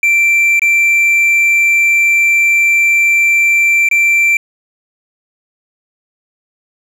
triangle tone with dropouts, 2349 Hz, D7, in tune, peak -6 dBFS, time 0.03-4.37 s, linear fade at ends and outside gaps 2 ms, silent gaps 0.595-0.618 / 3.888-3.912 s, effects none

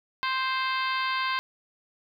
harmonic tone, 523.3 Hz, C5, in tune, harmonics 2 / 3 / 4 / 5 / 6 / 7 / 8 / 9, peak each -28 / -32 / -34 / -36 / -38 / -39 / -40 / -41 dBFS, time 0.23-1.39 s, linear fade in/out 0 ms, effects 10-bit

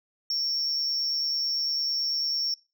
sine tone with amplitude modulation, 5470 Hz, F8, 37 cents flat, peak -21 dBFS, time 0.3-2.54 s, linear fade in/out 2 ms, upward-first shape sine, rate 149 Hz, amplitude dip 65%, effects noise-tail reverb RT60 0.3 s tail -23 dB re dry + tanh soft clip ceiling -21 dBFS

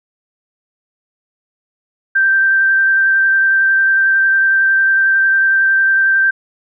sine tone with vibrato, 1568 Hz, G6, in tune, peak -9 dBFS, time 2.15-6.31 s, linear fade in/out 10 ms, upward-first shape triangle, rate 11 Hz, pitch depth 13 cents each way, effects none

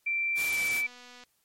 sine tone with pitch glide, 2349 to 2318 Hz, D7 to D7, 0 to -23 cents, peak -26 dBFS, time 0.06-0.87 s, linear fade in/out 10 ms, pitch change -23 cents, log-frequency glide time 0.46-0.59 s
white noise, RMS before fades -36 dBFS, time 0.35-0.83 s, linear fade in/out 50 ms
click train, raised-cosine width 0.2 ms, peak -33 dBFS, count 165, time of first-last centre 0.57-1.237 s, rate 246 Hz
effects white hiss -72 dBFS RMS until 1.44 s + MP3 64 kbps

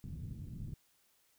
white low-pass noise, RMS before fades -44 dBFS, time 0.04-0.74 s, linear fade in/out 0 ms, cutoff 180 Hz, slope 24 dB/octave, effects white hiss -72 dBFS RMS until 1.38 s

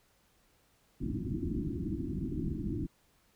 white low-pass noise, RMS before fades -35 dBFS, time 1-2.87 s, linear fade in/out 20 ms, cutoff 350 Hz, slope 96 dB/octave, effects pink hiss -69 dBFS RMS until 3.35 s

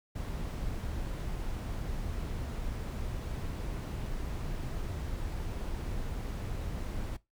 brown noise, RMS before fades -36 dBFS, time 0.15-7.17 s, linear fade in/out 10 ms, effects noise-tail reverb RT60 0.2 s tail -20 dB re dry

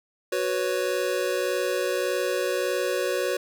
square chord, F# suspended fourth, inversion none, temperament just, 370 / 493.3 / 555 Hz, F#4 / B4 / C#5, 0 / -2 / +2 cents, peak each -29 dBFS, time 0.32-3.37 s, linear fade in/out 5 ms, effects none

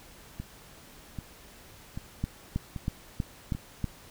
two click trains, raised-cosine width 5 ms, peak -23 / -16 dBFS, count 5 / 6, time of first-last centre 0.4-3.55 / 2.24-3.843 s, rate 1.27 / 3.12 Hz, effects pink hiss -52 dBFS RMS until 4.1 s

